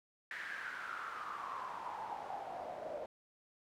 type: noise with band-pass filter sweep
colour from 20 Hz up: pink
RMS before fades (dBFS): -44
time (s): 0.31-3.06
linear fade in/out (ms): 2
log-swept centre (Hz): 1800 to 580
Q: 6.8
effects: none